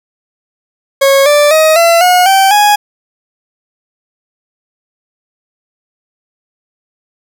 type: tone with pitch steps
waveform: 40% pulse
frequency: 548 / 587.3 / 629.5 / 674.7 / 723.1 / 775 / 830.6 Hz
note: C#5 / D5 / D#5 / E5 / F#5 / G5 / G#5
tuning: -20 / 0 / +20 / +40 / -40 / -20 / 0 cents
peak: -4 dBFS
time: 1.01-2.76 s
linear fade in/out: 10 ms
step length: 250 ms
effects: none